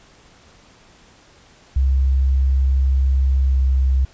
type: tone with pitch glide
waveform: sine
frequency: 66.5 to 65.81 Hz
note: C2 to C2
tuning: +29 to +11 cents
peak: -13 dBFS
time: 1.76-4.05 s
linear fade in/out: 5 ms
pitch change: -18 cents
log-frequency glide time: 3.49-3.54 s
effects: pink hiss -50 dBFS RMS until 4.13 s + resampled to 16000 Hz